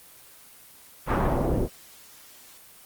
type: noise with low-pass filter sweep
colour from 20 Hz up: pink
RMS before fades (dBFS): -24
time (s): 1.06-1.69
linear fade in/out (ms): 50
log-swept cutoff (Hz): 1500 to 370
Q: 1.3
effects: white hiss -50 dBFS RMS until 2.85 s + Opus 24 kbps